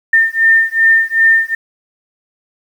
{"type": "beating tone pair", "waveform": "sine", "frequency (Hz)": [1806, 1808.6], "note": ["A6", "A6"], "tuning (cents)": [45, 47], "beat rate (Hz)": 2.6, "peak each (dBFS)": -11, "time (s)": [0.13, 1.55], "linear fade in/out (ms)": 5, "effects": ["7-bit"]}